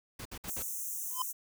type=noise bursts; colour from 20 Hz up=pink; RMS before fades=-43 dBFS; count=4; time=0.19-0.626 s; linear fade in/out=5 ms; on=64 ms; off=60 ms
type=high-pass noise; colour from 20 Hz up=white; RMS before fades=-38 dBFS; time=0.47-1.33 s; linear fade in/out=20 ms; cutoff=5900 Hz; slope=96 dB/octave
type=tone with exponential growth; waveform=square; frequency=1022 Hz; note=C6; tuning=41 cents flat; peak=-28 dBFS; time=1.1-1.22 s; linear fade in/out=2 ms; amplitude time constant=25 ms
effects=none